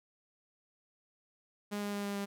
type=tone with pitch steps; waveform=sawtooth; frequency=205.5 / 204.2 / 202.9 / 201.6 / 200.3 Hz; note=G#3 / G#3 / G#3 / G3 / G3; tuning=-18 / -29 / -40 / +49 / +38 cents; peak=-31 dBFS; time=1.71-2.26 s; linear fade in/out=20 ms; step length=110 ms; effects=none